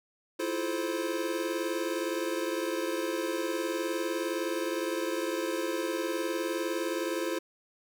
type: chord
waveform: square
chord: F major seventh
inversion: third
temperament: equal with one note detuned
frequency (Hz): 329.6 / 349.2 / 431.4 / 523.3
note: E4 / F4 / A4 / C5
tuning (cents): 0 / 0 / -34 / 0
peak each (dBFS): -35 / -36 / -38 / -36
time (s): 0.39-7.39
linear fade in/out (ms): 10
effects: none